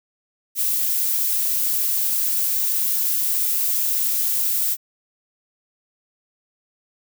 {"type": "noise", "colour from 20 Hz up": "violet", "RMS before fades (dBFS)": -21, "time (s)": [0.55, 4.77], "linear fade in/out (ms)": 50, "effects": []}